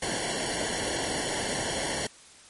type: noise with comb filter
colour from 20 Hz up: pink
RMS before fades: -30 dBFS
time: 0.02-2.07 s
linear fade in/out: 5 ms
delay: 0.8 ms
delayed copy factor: -0.85
effects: white hiss -52 dBFS RMS until 2.49 s + MP3 48 kbps